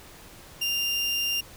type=tone; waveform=30% pulse; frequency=2794 Hz; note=F7; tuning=in tune; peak=-22 dBFS; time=0.61-1.41 s; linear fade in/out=10 ms; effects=pink hiss -48 dBFS RMS until 1.56 s